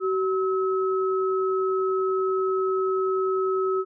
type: tone pair together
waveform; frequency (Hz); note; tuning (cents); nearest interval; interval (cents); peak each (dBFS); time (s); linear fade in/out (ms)
sine; 379.3 / 1289.5; F#4 / E6; +43 / -39; octave + major sixth; 2118; -22 / -28; 0-3.85; 50
effects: none